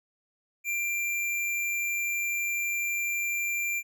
square tone, 2372 Hz, D7, 17 cents sharp, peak -28 dBFS, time 0.64-3.83 s, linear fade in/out 50 ms, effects none

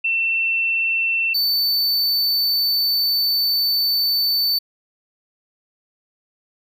sine / square tone pair in turn, 2691 / 4526 Hz, E7 / C#8, +35 / +35 cents, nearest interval major sixth, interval 900 cents, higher second, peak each -17 dBFS, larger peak neither, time 0.04-1.34 / 1.34-4.59 s, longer second, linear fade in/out 10 ms, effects none

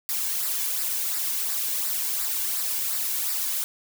blue noise with flanger, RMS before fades -27 dBFS, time 0.09-3.64 s, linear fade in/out 0 ms, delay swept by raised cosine 0.31 to 1.61 ms, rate 2.8 Hz, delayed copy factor -0.55, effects none

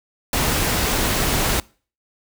pink noise, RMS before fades -20 dBFS, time 0.33-1.6 s, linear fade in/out 2 ms, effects noise-tail reverb RT60 0.4 s tail -24 dB re dry

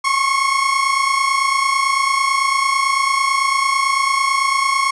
30% pulse tone pair together, 1077 / 1106 Hz, C6 / C#6, +50 / -4 cents, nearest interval unison, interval 46 cents, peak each -15 dBFS, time 0.04-4.91 s, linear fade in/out 10 ms, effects resampled to 22050 Hz + 8-bit

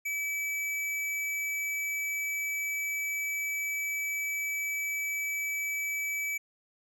square tone, 2298 Hz, D7, 38 cents flat, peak -31 dBFS, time 0.05-6.38 s, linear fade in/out 10 ms, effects none

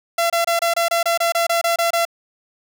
sawtooth tone bursts, 678 Hz, E5, 49 cents sharp, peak -12 dBFS, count 13, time 0.18-2.052 s, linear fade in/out 5 ms, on 120 ms, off 26 ms, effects none

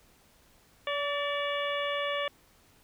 harmonic tone with a mistuned harmonic, 573 Hz, D5, 43 cents flat, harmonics 1 / 2 / 3 / 4 / 5 / 6, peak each -32 / -35 / -37 / -38 / -39 / -40 dBFS, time 0.87-2.28 s, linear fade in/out 2 ms, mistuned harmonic 3, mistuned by +50 cents, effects pink hiss -62 dBFS RMS until 2.83 s

